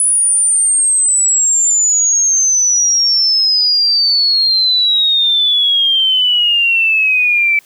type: exponential sweep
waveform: sine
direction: down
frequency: 9956 to 2310 Hz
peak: -9 dBFS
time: 0-7.59 s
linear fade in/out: 2 ms
effects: white hiss -48 dBFS RMS until 7.65 s